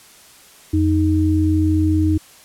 sine tone pair together, 87.31 / 311.7 Hz, F2 / D#4, 0 / +3 cents, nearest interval octave + minor seventh, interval 2203 cents, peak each -16 dBFS, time 0.73-2.18 s, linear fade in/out 10 ms, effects white hiss -46 dBFS RMS until 2.44 s + low-pass 12000 Hz 12 dB/octave

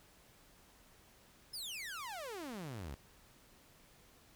sawtooth exponential sweep, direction down, 5274 to 61.74 Hz, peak -39 dBFS, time 1.53-2.95 s, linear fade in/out 10 ms, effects pink hiss -64 dBFS RMS until 4.35 s

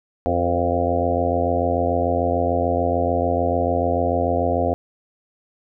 harmonic tone with a mistuned harmonic, 86.8 Hz, F2, 10 cents flat, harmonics 1 / 2 / 3 / 4 / 5 / 6 / 7 / 8 / 9, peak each -25 / -34 / -26 / -29 / -28 / -24 / -27 / -23 / -31 dBFS, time 0.26-4.74 s, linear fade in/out 0 ms, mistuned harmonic 5, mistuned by +44 cents, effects none

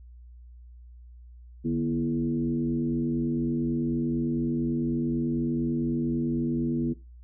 sine tone with frequency modulation, 242.1 Hz, B3, 34 cents flat, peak -24 dBFS, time 1.64-6.94 s, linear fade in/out 20 ms, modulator 89 Hz, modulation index 1.1, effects noise-tail reverb RT60 0.3 s tail -20 dB re dry + added 60 Hz sine -45 dBFS peak until 7.23 s

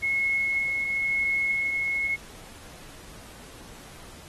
sine tone with tremolo, 2176 Hz, C#7, 33 cents flat, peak -22 dBFS, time 0.02-2.16 s, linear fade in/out 20 ms, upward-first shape sine, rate 0.97 Hz, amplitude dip 25%, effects pink hiss -47 dBFS RMS until 4.28 s + AAC 32 kbps

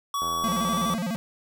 square tone with pitch glide, 1130 to 1153.7 Hz, C#6 to D6, +33 to -31 cents, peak -26 dBFS, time 0.14-0.94 s, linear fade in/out 2 ms, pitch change +36 cents, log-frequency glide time 0.43-0.82 s
click train, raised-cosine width 1 ms, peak -23 dBFS, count 62, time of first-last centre 0.22-0.95 s, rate 83.6 Hz
square tone with vibrato, 200 Hz, G3, 35 cents sharp, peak -27 dBFS, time 0.44-1.16 s, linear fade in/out 0 ms, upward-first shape square, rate 12 Hz, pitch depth 220 cents each way
effects none

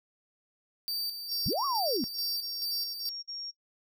45% pulse tone with tremolo, 4633 Hz, D8, 24 cents flat, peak -30 dBFS, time 0.88-3.09 s, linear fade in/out 0 ms, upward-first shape square, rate 2.3 Hz, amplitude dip 55%
sine tone bursts, 5560 Hz, F8, 9 cents flat, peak -36 dBFS, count 8, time 1.28-3.515 s, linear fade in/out 20 ms, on 240 ms, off 45 ms
sine linear two-way sweep, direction up then down, 76 to 1165 to 206.9 Hz, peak -28 dBFS, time 1.46-2.04 s, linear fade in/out 0 ms, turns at 1.65 s
effects noise-tail reverb RT60 0.1 s tail -25 dB re dry

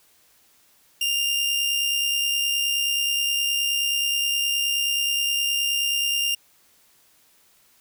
sawtooth tone with amplitude modulation, 2800 Hz, F7, 4 cents sharp, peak -16 dBFS, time 1.01-6.35 s, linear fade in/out 5 ms, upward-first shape sine, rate 69.5 Hz, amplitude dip 40%, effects white hiss -59 dBFS RMS until 7.8 s

